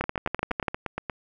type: two click trains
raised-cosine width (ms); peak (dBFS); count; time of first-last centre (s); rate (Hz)
0.5; -14 / -10; 10 / 9; 0.04-1.098 / 0.01-0.682; 8.51 / 11.9
effects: none